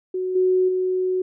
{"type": "tone with level steps", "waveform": "sine", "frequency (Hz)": 370, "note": "F#4", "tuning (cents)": 0, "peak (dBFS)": [-22, -15, -19], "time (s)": [0.14, 1.22], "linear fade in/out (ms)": 5, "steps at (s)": [0.35, 0.68], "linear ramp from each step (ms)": 10, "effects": []}